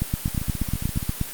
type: two click trains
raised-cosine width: 5 ms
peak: -10 / -16 dBFS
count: 11 / 12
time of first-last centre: 0.02-1.213 / 0.28-1.028 s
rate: 8.38 / 14.7 Hz
effects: white hiss -35 dBFS RMS until 1.33 s + Opus 32 kbps